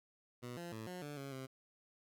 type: tone with pitch steps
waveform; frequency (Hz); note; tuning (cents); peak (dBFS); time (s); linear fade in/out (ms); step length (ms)
15% pulse; 122.3 / 172.4 / 110.6 / 180.6 / 146.5 / 138.1 / 132; B2 / F3 / A2 / F#3 / D3 / C#3 / C3; -16 / -22 / +9 / -42 / -4 / -6 / +16; -38; 0.42-1.47; 20; 150
effects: 13-bit